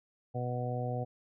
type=harmonic tone; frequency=123.47 Hz; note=B2; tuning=in tune; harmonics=1 / 2 / 3 / 4 / 5 / 6; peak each=-34 / -42 / -47 / -39 / -42 / -40 dBFS; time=0.34-1.05 s; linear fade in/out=20 ms; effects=none